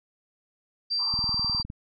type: tone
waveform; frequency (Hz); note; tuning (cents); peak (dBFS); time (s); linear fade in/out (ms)
sine; 4699; D8; 0; -24; 0.9-1.63; 20
type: band-pass noise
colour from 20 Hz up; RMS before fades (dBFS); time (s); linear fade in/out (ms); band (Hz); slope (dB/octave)
white; -42; 0.99-1.62; 5; 840 to 1200; 96
type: click train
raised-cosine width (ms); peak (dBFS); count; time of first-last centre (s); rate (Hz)
5; -24; 12; 1.14-1.701; 19.6
effects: none